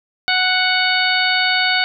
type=harmonic tone; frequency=740 Hz; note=F#5; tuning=in tune; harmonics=1 / 2 / 3 / 4 / 5 / 6; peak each=-22 / -19 / -20 / -23 / -23 / -22 dBFS; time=0.28-1.84 s; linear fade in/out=0 ms; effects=none